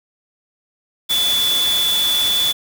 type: tone in noise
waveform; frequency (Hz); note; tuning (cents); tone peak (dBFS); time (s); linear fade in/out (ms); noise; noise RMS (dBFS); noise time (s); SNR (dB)
sine; 3458; A7; -31; -15; 1.09-2.53; 20; white; -24; 1.09-2.53; +6
effects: none